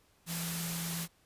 sine tone in noise, 168.4 Hz, E3, 37 cents sharp, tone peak -37 dBFS, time 0.26-1.08 s, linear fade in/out 50 ms, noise white, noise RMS -38 dBFS, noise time 0.26-1.08 s, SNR -2 dB, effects pink hiss -68 dBFS RMS until 1.25 s + resampled to 32000 Hz

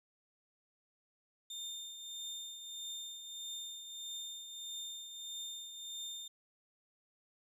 30% pulse tone with tremolo, 3619 Hz, A7, 48 cents sharp, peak -38 dBFS, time 1.5-6.28 s, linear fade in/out 5 ms, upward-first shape triangle, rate 1.6 Hz, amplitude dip 55%, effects resampled to 32000 Hz + 13-bit

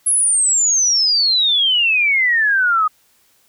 sine exponential sweep, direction down, 11000 to 1231 Hz, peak -12 dBFS, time 0.06-2.88 s, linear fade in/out 10 ms, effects white hiss -57 dBFS RMS until 3.48 s

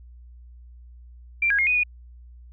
sine tone with pitch steps, 2361 / 1641 / 2141 / 2484 / 2457 Hz, D7 / G#6 / C7 / D#7 / D#7, +9 / -21 / +39 / -3 / -22 cents, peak -18 dBFS, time 1.42-1.835 s, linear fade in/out 5 ms, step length 83 ms, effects added 60 Hz sine -43 dBFS peak until 2.52 s

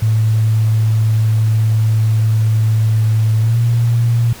sine tone with pitch glide, 110 to 117.22 Hz, A2 to A#2, 0 to +10 cents, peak -10 dBFS, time 0.02-4.33 s, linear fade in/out 5 ms, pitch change +110 cents, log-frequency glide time 3.41-3.58 s, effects pink hiss -35 dBFS RMS until 4.4 s

